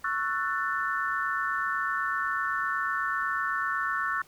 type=chord; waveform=sine; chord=F# minor seventh; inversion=second; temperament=just; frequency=1110 / 1332 / 1480 / 1776 Hz; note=C#6 / E6 / F#6 / A6; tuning=+2 / +18 / 0 / +16 cents; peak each=-32 dBFS; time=0.04-4.22 s; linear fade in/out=5 ms; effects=pink hiss -57 dBFS RMS until 4.27 s